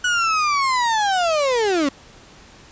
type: linear sweep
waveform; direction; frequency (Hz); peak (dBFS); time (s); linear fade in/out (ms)
35% pulse; down; 1480 to 265.1; -15; 0.04-1.89; 5
effects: pink hiss -46 dBFS RMS until 2.71 s + resampled to 16000 Hz